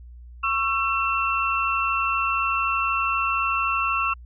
sine tone cluster, 1105 / 1338 / 2694 Hz, C#6 / E6 / E7, -6 / +25 / +37 cents, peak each -25 dBFS, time 0.43-4.14 s, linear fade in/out 10 ms, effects added 60 Hz sine -40 dBFS peak until 4.25 s

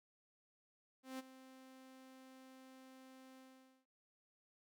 sawtooth tone with ADSR envelope, 261.6 Hz, C4, in tune, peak -39 dBFS, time 1.03-3.86 s, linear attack 160 ms, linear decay 23 ms, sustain -15 dB, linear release 480 ms, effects none

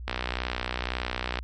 click train, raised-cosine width 0.3 ms, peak -12 dBFS, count 82, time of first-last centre 0.08-1.389 s, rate 61.9 Hz, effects added 60 Hz sine -35 dBFS peak until 1.43 s + MP3 48 kbps

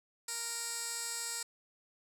15% pulse tone with band-pass filter, 466.2 Hz, A#4, in tune, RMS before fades -39 dBFS, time 0.28-1.43 s, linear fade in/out 5 ms, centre 8000 Hz, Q 1.7, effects none

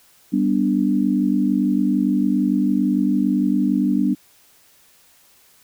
sine chord, G major, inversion none, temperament equal, 196 / 246.9 / 293.7 Hz, G3 / B3 / D4, 0 / 0 / 0 cents, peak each -20 dBFS, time 0.32-4.15 s, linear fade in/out 20 ms, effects white hiss -54 dBFS RMS until 5.63 s

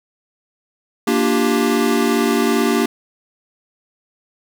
square chord, G minor seventh, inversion first, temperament equal, 233.1 / 293.7 / 349.2 / 392 Hz, Bb3 / D4 / F4 / G4, 0 / 0 / 0 / 0 cents, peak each -19 / -21 / -24 / -20 dBFS, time 1.07-2.86 s, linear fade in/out 5 ms, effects none

